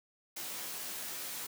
white noise with comb filter, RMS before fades -41 dBFS, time 0.36-1.47 s, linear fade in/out 10 ms, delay 15 ms, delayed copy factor +0.85, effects high-pass 150 Hz 12 dB/octave

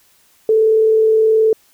sine tone with frequency modulation, 440 Hz, A4, in tune, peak -9 dBFS, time 0.49-1.53 s, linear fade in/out 2 ms, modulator 39.1 Hz, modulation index 0.2, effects white hiss -54 dBFS RMS until 1.73 s

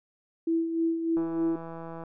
sine tone with tremolo, 329.6 Hz, E4, in tune, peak -22 dBFS, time 0.47-1.56 s, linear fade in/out 5 ms, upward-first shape sine, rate 3.3 Hz, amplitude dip 55%
click train, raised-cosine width 1 ms, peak -27 dBFS, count 144, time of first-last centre 1.17-2.037 s, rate 165 Hz
effects none

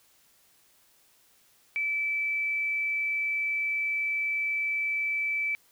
sine tone, 2314 Hz, D7, 26 cents flat, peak -26 dBFS, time 1.76-5.55 s, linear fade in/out 0 ms, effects white hiss -63 dBFS RMS until 5.71 s

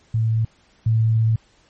sine tone pair in turn, 111.9 / 111.9 Hz, A2 / A2, +30 / +30 cents, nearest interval unison, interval 0 cents, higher neither, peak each -16 / -14 dBFS, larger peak second, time 0.14-0.45 / 0.86-1.36 s, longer second, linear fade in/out 5 ms, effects pink hiss -57 dBFS RMS until 1.69 s + MP3 32 kbps

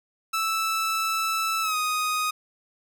sawtooth tone with pitch glide, 1317 to 1246.7 Hz, E6 to D#6, -2 to +3 cents, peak -20 dBFS, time 0.33-2.31 s, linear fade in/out 10 ms, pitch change -95 cents, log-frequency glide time 1.62-1.76 s, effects none

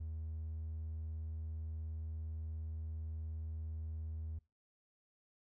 triangle tone, 79.3 Hz, D#2, 33 cents sharp, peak -37 dBFS, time 0-4.39 s, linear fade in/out 10 ms, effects noise-tail reverb RT60 0.3 s tail -25 dB re dry + tanh soft clip ceiling -35 dBFS

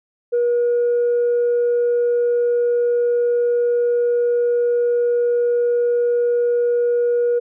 sine tone, 479.8 Hz, A#4, 50 cents sharp, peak -13 dBFS, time 0.32-7.4 s, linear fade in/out 20 ms, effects tanh soft clip ceiling -12 dBFS

